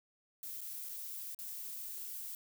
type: noise with dropouts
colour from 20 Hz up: violet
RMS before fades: -44 dBFS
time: 0.43-2.35 s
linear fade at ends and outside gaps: 1 ms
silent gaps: 0.608-0.614 / 0.889-0.893 / 1.347-1.389 s
effects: none